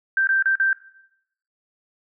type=tone with dropouts; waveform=sine; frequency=1567 Hz; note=G6; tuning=1 cent flat; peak=-16 dBFS; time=0.17-0.73 s; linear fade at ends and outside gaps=2 ms; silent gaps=0.272-0.29 / 0.425-0.457 / 0.555-0.599 s; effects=noise-tail reverb RT60 0.8 s tail -17 dB re dry